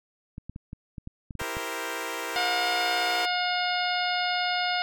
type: clicks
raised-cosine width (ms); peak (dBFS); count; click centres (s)
5; -25; 10; 0.381 / 0.496 / 0.561 / 0.731 / 0.982 / 1.074 / 1.308 / 1.353 / 1.416 / 1.569
type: chord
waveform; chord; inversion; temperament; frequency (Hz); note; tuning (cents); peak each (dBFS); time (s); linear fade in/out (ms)
10% pulse; C dominant seventh; first; equal; 329.6 / 392 / 466.2 / 523.3; E4 / G4 / Bb4 / C5; 0 / 0 / 0 / 0; -29 / -30 / -26 / -29; 1.39-3.26; 10
type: harmonic tone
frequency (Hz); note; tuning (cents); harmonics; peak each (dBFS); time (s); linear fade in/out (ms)
718; F5; +48; 1 / 2 / 3 / 4 / 5 / 6 / 7; -28 / -31 / -33 / -34 / -35 / -36 / -36; 2.36-4.82; 0
effects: none